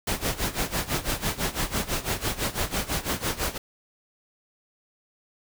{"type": "noise with tremolo", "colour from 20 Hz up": "pink", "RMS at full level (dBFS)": -25, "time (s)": [0.07, 3.58], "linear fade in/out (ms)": 5, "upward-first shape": "sine", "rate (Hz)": 6, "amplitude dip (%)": 85, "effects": []}